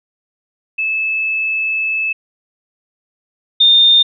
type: tone pair in turn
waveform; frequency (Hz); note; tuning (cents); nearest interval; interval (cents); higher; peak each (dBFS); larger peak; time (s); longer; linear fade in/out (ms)
sine; 2612 / 3631; E7 / A#7; -17 / -46; tritone; 571; second; -15 / -6; second; 0.78-2.13 / 3.6-4.03; first; 10
effects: none